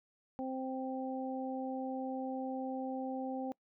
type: harmonic tone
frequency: 261.6 Hz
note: C4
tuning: in tune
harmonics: 1 / 2 / 3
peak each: -38 / -42 / -42 dBFS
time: 0.39-3.52 s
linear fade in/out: 0 ms
effects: noise-tail reverb RT60 0.1 s tail -24 dB re dry